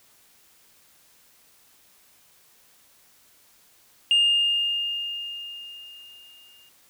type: tone with exponential decay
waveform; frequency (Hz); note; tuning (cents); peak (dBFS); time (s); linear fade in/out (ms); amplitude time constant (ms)
sine; 2823; F7; +18; -13; 4.11-6.69; 1; 560
effects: tanh soft clip ceiling -14 dBFS + white hiss -58 dBFS RMS until 6.89 s